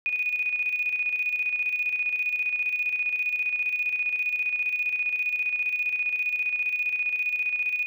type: tone with tremolo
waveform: sine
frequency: 2474 Hz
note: D#7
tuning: 10 cents flat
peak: -22 dBFS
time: 0.06-7.86 s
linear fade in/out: 0 ms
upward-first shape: square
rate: 15 Hz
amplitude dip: 50%
effects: none